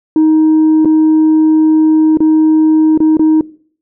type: tone with dropouts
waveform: sine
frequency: 313.5 Hz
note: D#4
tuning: 13 cents sharp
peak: -3 dBFS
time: 0.16-3.41 s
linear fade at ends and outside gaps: 2 ms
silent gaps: 0.848-0.855 / 2.172-2.204 / 2.976-3.003 / 3.17-3.194 s
effects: noise-tail reverb RT60 0.5 s tail -21 dB re dry + tanh soft clip ceiling -4 dBFS